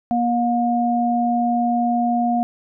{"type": "tone pair together", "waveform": "sine", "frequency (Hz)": [238.6, 715], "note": ["A#3", "F5"], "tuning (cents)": [41, 41], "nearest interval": "octave + perfect fifth", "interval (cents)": 1900, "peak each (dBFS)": -19, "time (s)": [0.11, 2.43], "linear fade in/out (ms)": 0, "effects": []}